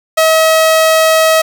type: tone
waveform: sawtooth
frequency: 640 Hz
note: D#5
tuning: 49 cents sharp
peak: -3 dBFS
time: 0.17-1.42 s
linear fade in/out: 10 ms
effects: none